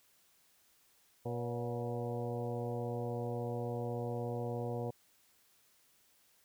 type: harmonic tone with a mistuned harmonic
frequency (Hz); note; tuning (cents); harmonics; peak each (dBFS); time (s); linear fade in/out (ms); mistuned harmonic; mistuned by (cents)
120.2; B2; -46; 1 / 2 / 3 / 4 / 5 / 6 / 7 / 8; -39 / -44 / -46 / -40 / -46 / -46 / -53 / -54; 1.25-4.91; 10; 5; -70
effects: white hiss -69 dBFS RMS until 6.44 s